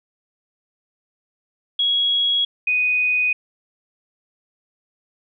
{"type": "tone pair in turn", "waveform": "sine", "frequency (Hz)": [3322, 2489], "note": ["G#7", "D#7"], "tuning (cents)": [0, 0], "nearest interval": "perfect fourth", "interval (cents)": 500, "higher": "first", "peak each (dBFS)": -16, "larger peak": "neither", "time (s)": [[1.79, 2.45], [2.67, 3.33]], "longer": "neither", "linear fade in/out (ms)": 5, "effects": []}